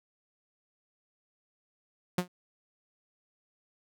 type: tone with exponential decay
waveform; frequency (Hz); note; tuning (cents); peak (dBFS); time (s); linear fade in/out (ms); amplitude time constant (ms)
sawtooth; 179.3; F3; +46; -19; 2.18-2.28; 5; 21
effects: none